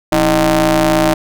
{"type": "ring-modulated tone", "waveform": "sawtooth", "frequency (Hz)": 146.83, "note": "D3", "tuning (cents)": 0, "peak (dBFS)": -3, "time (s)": [0.12, 1.14], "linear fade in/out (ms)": 5, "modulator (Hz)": 469, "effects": []}